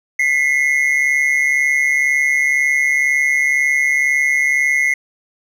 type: tone pair together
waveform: triangle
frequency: 2001 / 2143 Hz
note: B6 / C7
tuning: +22 / +41 cents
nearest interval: minor second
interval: 119 cents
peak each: -14 dBFS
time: 0.19-4.94 s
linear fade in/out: 5 ms
effects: none